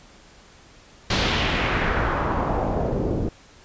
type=noise with low-pass filter sweep; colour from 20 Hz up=pink; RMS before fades=-23 dBFS; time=1.1-3.29 s; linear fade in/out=5 ms; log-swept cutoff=4500 to 360 Hz; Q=1.7; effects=pink hiss -50 dBFS RMS until 3.64 s + resampled to 16000 Hz